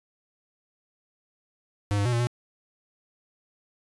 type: tone with pitch steps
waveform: square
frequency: 102.4 / 101.1 / 122.8 / 118.1 / 121.3 Hz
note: G#2 / G#2 / B2 / A#2 / B2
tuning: -24 / -46 / -9 / +23 / -31 cents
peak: -23 dBFS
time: 1.91-2.27 s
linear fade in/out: 0 ms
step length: 72 ms
effects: resampled to 24000 Hz